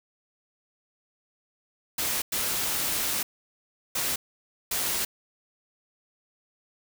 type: noise bursts at uneven times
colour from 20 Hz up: white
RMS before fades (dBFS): -28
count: 4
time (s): 1.98-2.22 / 2.32-3.23 / 3.95-4.16 / 4.71-5.05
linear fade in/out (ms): 5
effects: none